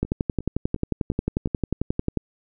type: two click trains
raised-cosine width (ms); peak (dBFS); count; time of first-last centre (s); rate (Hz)
3; -9 / -24; 25 / 5; 0.03-2.173 / 0.05-1.473; 11.2 / 2.81
effects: none